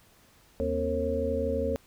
sine tone cluster, 79.2 / 236.7 / 268.9 / 456.6 / 542 Hz, D#2 / A#3 / C4 / A#4 / C#5, +31 / +27 / +47 / -36 / -39 cents, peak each -33 / -35 / -36 / -31 / -30 dBFS, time 0.6-1.76 s, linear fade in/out 0 ms, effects pink hiss -60 dBFS RMS until 1.86 s

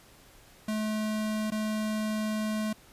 square tone with dropouts, 215.2 Hz, A3, 38 cents flat, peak -29 dBFS, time 0.68-2.73 s, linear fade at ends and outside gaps 5 ms, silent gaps 1.504-1.519 s, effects pink hiss -56 dBFS RMS until 2.92 s + resampled to 32000 Hz

